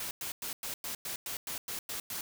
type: noise bursts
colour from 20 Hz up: white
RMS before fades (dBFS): -38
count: 11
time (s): 0-2.21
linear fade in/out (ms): 2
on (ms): 110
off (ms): 100
effects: none